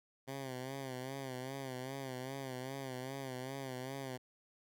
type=tone with vibrato; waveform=10% pulse; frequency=131.8 Hz; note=C3; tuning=13 cents sharp; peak=-33 dBFS; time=0.27-4.18 s; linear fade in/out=20 ms; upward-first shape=sine; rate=2.5 Hz; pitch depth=74 cents each way; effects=none

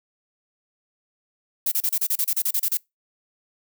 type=noise bursts; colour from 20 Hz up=violet; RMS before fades=-22 dBFS; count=13; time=1.66-2.772 s; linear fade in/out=5 ms; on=56 ms; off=32 ms; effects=noise-tail reverb RT60 0.2 s tail -26 dB re dry

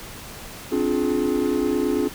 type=chord; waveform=triangle; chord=D half-diminished seventh; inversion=third; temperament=just; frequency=264.3 / 293.7 / 352.4 / 422.9 Hz; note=C4 / D4 / F4 / Ab4; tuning=+18 / 0 / +16 / +31 cents; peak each=-23 dBFS; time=0.71-2.09 s; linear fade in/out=20 ms; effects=pink hiss -38 dBFS RMS until 2.14 s

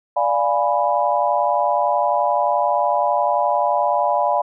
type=chord; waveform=sine; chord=D diminished seventh; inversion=none; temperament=equal; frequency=587.3 / 698.5 / 830.6 / 987.8 Hz; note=D5 / F5 / Ab5 / Cb6; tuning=0 / 0 / 0 / 0 cents; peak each=-21 dBFS; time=0.16-4.42 s; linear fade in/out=10 ms; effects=none

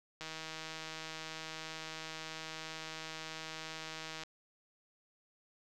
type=click train; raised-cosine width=0.2 ms; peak=-26 dBFS; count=641; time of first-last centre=0.21-4.235 s; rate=159 Hz; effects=none

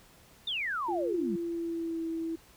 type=exponential sweep; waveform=sine; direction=down; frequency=3729 to 181.1 Hz; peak=-30 dBFS; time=0.47-1.36 s; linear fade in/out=5 ms
type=tone with pitch glide; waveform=sine; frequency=345.6 to 327.7 Hz; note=F4 to E4; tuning=-18 to -10 cents; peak=-31 dBFS; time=0.88-2.36 s; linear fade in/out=10 ms; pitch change=-92 cents; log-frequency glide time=1.16-2.03 s
effects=pink hiss -58 dBFS RMS until 2.56 s

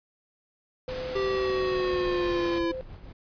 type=tone with pitch glide; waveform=sine; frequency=510 to 518.3 Hz; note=C5 to C5; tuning=-44 to -16 cents; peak=-32 dBFS; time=0.88-2.81 s; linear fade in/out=0 ms; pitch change=+28 cents; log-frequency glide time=2.49-2.56 s
type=noise; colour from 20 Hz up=pink; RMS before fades=-38 dBFS; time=0.88-2.59 s; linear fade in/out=10 ms
type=linear sweep; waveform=square; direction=down; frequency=392 to 334.7 Hz; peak=-26 dBFS; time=1.15-2.72 s; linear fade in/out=10 ms
type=noise with tremolo; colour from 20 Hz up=brown; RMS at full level=-41 dBFS; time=1.89-3.13 s; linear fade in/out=10 ms; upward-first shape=triangle; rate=6 Hz; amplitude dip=50%
effects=resampled to 11025 Hz

